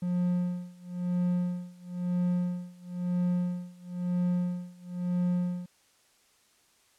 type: tone with tremolo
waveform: triangle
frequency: 178 Hz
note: F3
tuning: 33 cents sharp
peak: -22 dBFS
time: 0.02-5.66 s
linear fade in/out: 5 ms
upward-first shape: sine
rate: 1 Hz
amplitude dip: 95%
effects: white hiss -65 dBFS RMS until 6.98 s + low-pass 10000 Hz 12 dB/octave